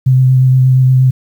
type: tone with vibrato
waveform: sine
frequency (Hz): 129.5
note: C3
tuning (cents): -17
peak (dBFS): -5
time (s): 0.06-1.11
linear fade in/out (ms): 10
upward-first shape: sine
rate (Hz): 8.5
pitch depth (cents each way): 16
effects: 7-bit